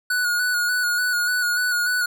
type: tone with vibrato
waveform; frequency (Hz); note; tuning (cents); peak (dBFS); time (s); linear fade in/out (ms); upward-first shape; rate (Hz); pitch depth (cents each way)
square; 1462; F#6; -21; -20; 0.1-2.06; 5; square; 3.4; 27
effects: none